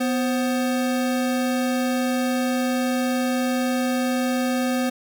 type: tone pair together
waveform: square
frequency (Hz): 248.7 / 527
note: B3 / C5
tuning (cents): +12 / +12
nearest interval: octave + minor second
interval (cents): 1300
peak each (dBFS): -22 / -28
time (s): 0-4.9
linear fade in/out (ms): 10
effects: none